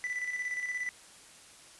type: tone with tremolo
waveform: triangle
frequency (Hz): 1986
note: B6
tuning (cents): +9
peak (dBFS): -29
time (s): 0.04-0.89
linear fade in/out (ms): 0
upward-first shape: square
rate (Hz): 17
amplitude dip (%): 50
effects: white hiss -54 dBFS RMS until 1.79 s + resampled to 24000 Hz